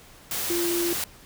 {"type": "tone in noise", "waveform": "sine", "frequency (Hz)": 344.5, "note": "F4", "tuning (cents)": -24, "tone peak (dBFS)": -24, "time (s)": [0.5, 0.93], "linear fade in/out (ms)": 2, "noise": "white", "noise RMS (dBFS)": -29, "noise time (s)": [0.31, 1.04], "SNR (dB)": 2, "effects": ["pink hiss -50 dBFS RMS until 1.25 s"]}